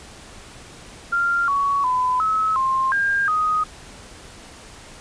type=tone with pitch steps; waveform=sine; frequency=1390 / 1120 / 1007 / 1290 / 1057 / 1607 / 1250 Hz; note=F6 / C#6 / B5 / E6 / C6 / G6 / D#6; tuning=-9 / +18 / +33 / -38 / +17 / +43 / +8 cents; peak=-17 dBFS; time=1.12-3.64 s; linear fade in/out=10 ms; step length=360 ms; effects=pink hiss -42 dBFS RMS until 5 s + resampled to 22050 Hz